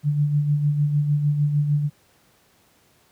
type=tone with tremolo; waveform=sine; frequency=146.83 Hz; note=D3; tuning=in tune; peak=-15 dBFS; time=0.03-1.9 s; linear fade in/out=50 ms; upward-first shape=sine; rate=6.6 Hz; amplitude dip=50%; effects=pink hiss -59 dBFS RMS until 3.11 s + high-pass 80 Hz 12 dB/octave